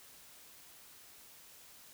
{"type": "silence", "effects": ["white hiss -57 dBFS RMS until 1.93 s"]}